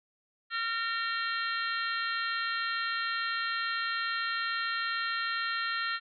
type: harmonic tone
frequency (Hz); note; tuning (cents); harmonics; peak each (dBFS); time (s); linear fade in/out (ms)
457.8; A#4; -31; 3 / 4 / 5 / 6 / 7 / 8 / 9; -33 / -34 / -45 / -42 / -41 / -48 / -39; 0.5-6; 50
effects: none